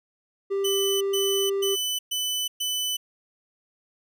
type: tone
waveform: triangle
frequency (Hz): 394.2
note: G4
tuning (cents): +10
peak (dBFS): -21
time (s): 0.5-1.76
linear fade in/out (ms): 20
type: tone bursts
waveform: sawtooth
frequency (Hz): 3000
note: F#7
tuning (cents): +23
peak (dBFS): -22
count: 5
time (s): 0.64-2.97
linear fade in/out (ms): 10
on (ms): 370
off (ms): 120
effects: none